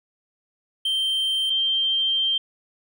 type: tone pair in turn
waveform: triangle / sine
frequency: 3136 / 3153 Hz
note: G7 / G7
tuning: 0 / +9 cents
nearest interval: unison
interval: 9 cents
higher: second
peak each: -19 dBFS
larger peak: neither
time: 0.85-1.5 / 1.5-2.38 s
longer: second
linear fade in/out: 5 ms
effects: none